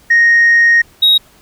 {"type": "tone pair in turn", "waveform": "sine", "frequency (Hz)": [1864.7, 3788], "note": ["A#6", "A#7"], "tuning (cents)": [0, 27], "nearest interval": "octave", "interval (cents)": 1227, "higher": "second", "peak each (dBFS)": -4, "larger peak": "neither", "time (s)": [[0.1, 0.82], [1.02, 1.18]], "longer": "first", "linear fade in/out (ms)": 10, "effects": ["tanh soft clip ceiling -3 dBFS", "pink hiss -47 dBFS RMS until 1.41 s"]}